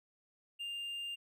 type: tone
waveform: triangle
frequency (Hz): 2801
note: F7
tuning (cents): +4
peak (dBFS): -37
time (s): 0.59-1.16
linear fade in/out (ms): 20
effects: none